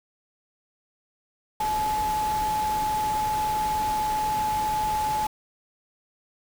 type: tone in noise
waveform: sine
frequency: 856 Hz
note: A5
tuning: 48 cents flat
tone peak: -23 dBFS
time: 1.6-5.27 s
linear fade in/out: 5 ms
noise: pink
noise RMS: -35 dBFS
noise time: 1.6-5.27 s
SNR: +9 dB
effects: none